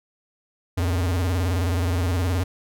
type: tone with vibrato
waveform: square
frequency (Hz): 88.5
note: F2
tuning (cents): +23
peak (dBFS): -21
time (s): 0.77-2.44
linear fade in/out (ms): 10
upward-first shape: square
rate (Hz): 19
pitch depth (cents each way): 100
effects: none